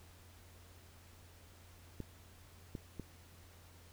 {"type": "clicks", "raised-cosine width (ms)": 3, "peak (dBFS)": -29, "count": 3, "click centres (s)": [2.003, 2.752, 2.997], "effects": ["added 87 Hz sine -59 dBFS peak until 3.92 s", "pink hiss -62 dBFS RMS until 3.92 s"]}